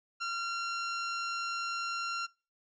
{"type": "tone", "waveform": "sawtooth", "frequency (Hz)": 1375, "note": "F6", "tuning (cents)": -27, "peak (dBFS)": -29, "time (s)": [0.2, 2.27], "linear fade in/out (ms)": 20, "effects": ["noise-tail reverb RT60 0.3 s tail -23 dB re dry", "resampled to 16000 Hz"]}